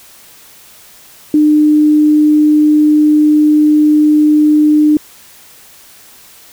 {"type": "tone", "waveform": "sine", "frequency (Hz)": 301.9, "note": "D4", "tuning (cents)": 48, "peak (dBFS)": -5, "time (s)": [1.34, 4.97], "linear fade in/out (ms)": 2, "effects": ["white hiss -40 dBFS RMS until 6.52 s"]}